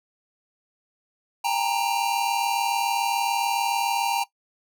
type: tone cluster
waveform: square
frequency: 797 / 904 / 944 Hz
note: G5 / A5 / A#5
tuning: +28 / +47 / +22 cents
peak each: -27 dBFS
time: 1.44-4.24 s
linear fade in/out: 10 ms
effects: noise-tail reverb RT60 0.1 s tail -17 dB re dry